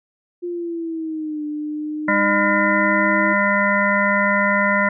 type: linear two-way sweep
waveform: sine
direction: down then up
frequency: 353.3 to 298.5 to 319.3 Hz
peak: -23 dBFS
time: 0.42-3.34 s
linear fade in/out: 20 ms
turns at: 1.45 s
type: harmonic tone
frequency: 201.6 Hz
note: G3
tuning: 49 cents sharp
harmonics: 1 / 3 / 5 / 7 / 9 / 10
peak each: -22 / -22 / -22 / -22 / -22 / -22 dBFS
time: 2.08-4.89 s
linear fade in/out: 5 ms
effects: none